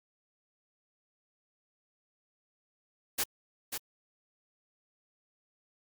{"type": "noise with echo", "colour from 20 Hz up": "white", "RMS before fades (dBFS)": -30, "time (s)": [3.18, 3.24], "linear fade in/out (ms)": 10, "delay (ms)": 540, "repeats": 1, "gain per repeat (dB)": -6, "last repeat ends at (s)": 3.78, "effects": ["Opus 48 kbps"]}